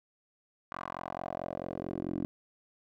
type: tone with band-pass filter sweep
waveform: 10% pulse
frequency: 44.57 Hz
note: F1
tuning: 36 cents sharp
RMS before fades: -38 dBFS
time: 0.72-2.25 s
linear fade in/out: 0 ms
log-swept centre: 1200 to 290 Hz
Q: 2.9
effects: none